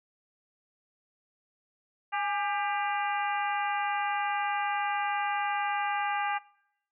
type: harmonic tone with a mistuned harmonic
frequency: 397.6 Hz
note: G4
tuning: 25 cents sharp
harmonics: 2 / 3 / 4 / 5 / 6 / 7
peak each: -30 / -34 / -36 / -38 / -40 / -41 dBFS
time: 2.12-6.39 s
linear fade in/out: 20 ms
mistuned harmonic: 2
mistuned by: +60 cents
effects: noise-tail reverb RT60 0.8 s tail -24 dB re dry